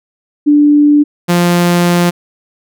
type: tone pair in turn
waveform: sine / sawtooth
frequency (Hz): 293.7 / 174.64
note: D4 / F3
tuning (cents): 0 / 0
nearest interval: major sixth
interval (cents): 900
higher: first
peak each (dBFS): -4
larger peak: neither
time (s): 0.46-1.04 / 1.28-2.11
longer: second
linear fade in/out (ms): 20
effects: none